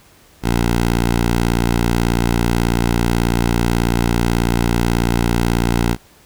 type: tone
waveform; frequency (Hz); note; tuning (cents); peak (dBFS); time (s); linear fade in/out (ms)
10% pulse; 58.27; A#1; 0; -6; 0.42-5.97; 50
effects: pink hiss -49 dBFS RMS until 6.25 s